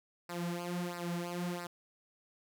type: tone with flanger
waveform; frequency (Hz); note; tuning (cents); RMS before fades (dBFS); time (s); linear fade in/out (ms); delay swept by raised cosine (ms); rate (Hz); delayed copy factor
sawtooth; 174.61; F3; 0; -38; 0.29-1.67; 5; 0.3 to 5.2; 1.5; -0.85
effects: none